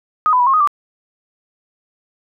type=tone with pitch steps; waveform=sine; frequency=1249 / 1002 / 976 / 1077 / 1248 / 1171 Hz; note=D#6 / B5 / B5 / C6 / D#6 / D6; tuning=+6 / +25 / -21 / +50 / +5 / -5 cents; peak=-10 dBFS; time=0.26-0.674 s; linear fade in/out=0 ms; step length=69 ms; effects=none